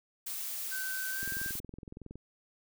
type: noise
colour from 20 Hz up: blue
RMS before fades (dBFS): -38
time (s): 0.26-1.6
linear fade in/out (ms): 10
type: tone with pitch glide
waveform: triangle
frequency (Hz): 1531 to 1577.7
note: G6 to G6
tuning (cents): -41 to +11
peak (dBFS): -35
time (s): 0.71-1.52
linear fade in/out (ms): 20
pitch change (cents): +52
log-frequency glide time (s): 1.1-1.23
type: click train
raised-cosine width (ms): 3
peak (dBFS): -32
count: 21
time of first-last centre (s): 1.23-2.156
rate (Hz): 21.6
effects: none